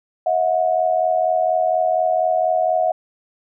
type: tone pair together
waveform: sine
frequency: 640 / 724.2 Hz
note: D#5 / F#5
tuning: +49 / -37 cents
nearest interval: major second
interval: 214 cents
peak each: -18 dBFS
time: 0.26-2.92 s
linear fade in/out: 5 ms
effects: none